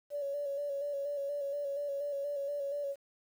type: tone with vibrato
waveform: sine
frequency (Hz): 568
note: C#5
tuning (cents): +42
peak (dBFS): -33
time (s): 0.1-2.96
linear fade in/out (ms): 50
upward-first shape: square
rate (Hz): 4.2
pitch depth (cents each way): 32
effects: 10-bit